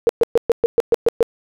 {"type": "tone bursts", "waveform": "sine", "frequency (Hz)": 466.2, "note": "A#4", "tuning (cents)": 0, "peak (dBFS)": -9, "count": 9, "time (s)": [0.07, 1.228], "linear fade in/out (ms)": 0, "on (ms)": 22, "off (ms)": 120, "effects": []}